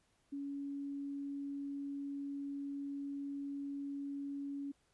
sine tone, 281 Hz, C#4, 24 cents sharp, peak -39 dBFS, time 0.32-4.72 s, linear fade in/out 10 ms, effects pink hiss -75 dBFS RMS until 4.93 s + resampled to 24000 Hz

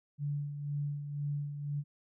sine tone with tremolo, 144.8 Hz, D3, 24 cents flat, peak -31 dBFS, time 0.18-1.84 s, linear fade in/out 50 ms, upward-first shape sine, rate 2 Hz, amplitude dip 55%, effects none

